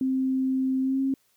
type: tone with pitch glide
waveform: sine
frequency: 262.4 to 268.8 Hz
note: C4 to C4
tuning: +5 to +47 cents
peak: -22 dBFS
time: 0.01-1.14 s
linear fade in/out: 2 ms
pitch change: +42 cents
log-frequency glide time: 0.81-1.01 s
effects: white hiss -67 dBFS RMS until 1.36 s